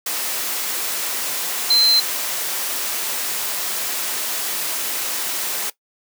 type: tone in noise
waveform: sine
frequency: 4100 Hz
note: C8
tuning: 36 cents flat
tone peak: -12 dBFS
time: 1.7-2 s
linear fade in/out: 5 ms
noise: white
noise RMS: -24 dBFS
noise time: 0.06-5.7 s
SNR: +9 dB
effects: noise-tail reverb RT60 0.1 s tail -18 dB re dry + high-pass 300 Hz 12 dB/octave